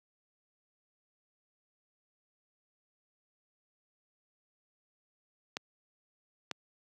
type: clicks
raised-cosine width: 0.2 ms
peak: -17 dBFS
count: 2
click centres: 5.569 / 6.513 s
effects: high-pass 150 Hz 12 dB/octave